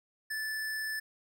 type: tone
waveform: square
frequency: 1748 Hz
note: A6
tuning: 12 cents flat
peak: -34 dBFS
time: 0.3-1 s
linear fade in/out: 10 ms
effects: none